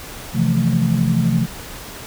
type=chord; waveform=sine; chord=F major seventh; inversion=second; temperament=equal with one note detuned; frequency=130.81 / 162.92 / 174.61 / 220 Hz; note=C3 / E3 / F3 / A3; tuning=0 / -20 / 0 / 0 cents; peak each=-19 dBFS; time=0.33-1.47 s; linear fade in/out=50 ms; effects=tanh soft clip ceiling -5 dBFS + pink hiss -34 dBFS RMS until 2.06 s